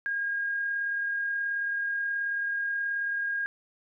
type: tone with amplitude modulation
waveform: sine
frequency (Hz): 1625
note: G#6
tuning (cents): -38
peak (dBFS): -26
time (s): 0.06-3.46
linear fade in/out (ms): 0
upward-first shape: sine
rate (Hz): 38.6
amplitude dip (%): 25
effects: none